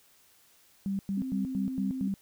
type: tone bursts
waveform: sine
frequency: 196 Hz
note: G3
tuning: in tune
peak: -28 dBFS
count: 6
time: 0.86-2.14 s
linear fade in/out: 0 ms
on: 130 ms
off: 100 ms
type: tone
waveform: sine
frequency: 261.6 Hz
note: C4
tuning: in tune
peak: -32 dBFS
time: 1.17-2.08 s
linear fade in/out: 5 ms
effects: white hiss -62 dBFS RMS until 2.21 s